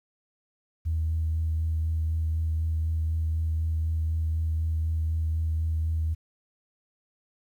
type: tone with vibrato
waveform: sine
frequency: 80 Hz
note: D#2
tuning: 49 cents sharp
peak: -23 dBFS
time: 0.85-6.15 s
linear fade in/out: 20 ms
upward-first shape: sine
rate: 4 Hz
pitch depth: 14 cents each way
effects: tanh soft clip ceiling -19 dBFS + 10-bit